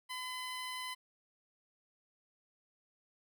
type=tone; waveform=15% pulse; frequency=1014 Hz; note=B5; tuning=45 cents sharp; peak=-33 dBFS; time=0.09-0.95 s; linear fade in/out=20 ms; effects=none